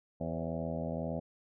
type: harmonic tone with a mistuned harmonic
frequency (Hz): 81.8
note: E2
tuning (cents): -13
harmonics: 1 / 2 / 3 / 4 / 5 / 6 / 7 / 8 / 9 / 10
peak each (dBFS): -44 / -38 / -40 / -49 / -49 / -43 / -42 / -42 / -50 / -53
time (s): 0.2-1.2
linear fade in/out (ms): 10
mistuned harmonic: 6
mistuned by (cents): +54
effects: none